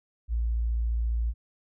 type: tone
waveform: sine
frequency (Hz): 57.3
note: A#1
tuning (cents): -29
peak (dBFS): -24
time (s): 0.28-1.34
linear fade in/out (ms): 50
effects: none